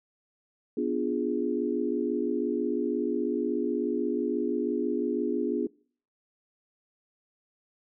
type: chord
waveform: sine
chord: B diminished seventh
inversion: none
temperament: equal with one note detuned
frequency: 246.9 / 292.8 / 349.2 / 415.3 Hz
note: B3 / D4 / F4 / Ab4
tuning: 0 / -5 / 0 / 0 cents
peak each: -31 dBFS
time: 0.77-5.67 s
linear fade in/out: 5 ms
effects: noise-tail reverb RT60 0.5 s tail -24 dB re dry